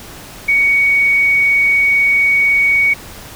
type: tone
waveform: sine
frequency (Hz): 2239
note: C#7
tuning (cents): +17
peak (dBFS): -9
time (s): 0.48-2.94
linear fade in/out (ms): 10
effects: pink hiss -34 dBFS RMS until 3.35 s